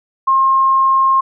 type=tone; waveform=sine; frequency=1068 Hz; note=C6; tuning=35 cents sharp; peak=-9 dBFS; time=0.27-1.21 s; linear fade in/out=10 ms; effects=none